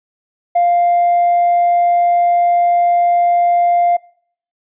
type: tone with hard clipping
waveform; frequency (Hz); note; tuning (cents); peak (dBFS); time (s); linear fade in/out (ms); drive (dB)
triangle; 698.5; F5; 0; -9; 0.55-3.97; 10; 2
effects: noise-tail reverb RT60 0.6 s tail -24 dB re dry + resampled to 8000 Hz